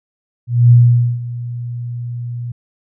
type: tone with ADSR envelope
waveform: sine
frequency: 120.3 Hz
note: B2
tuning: 45 cents flat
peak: -3 dBFS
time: 0.47-2.52 s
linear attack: 240 ms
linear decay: 480 ms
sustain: -18 dB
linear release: 6 ms
effects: none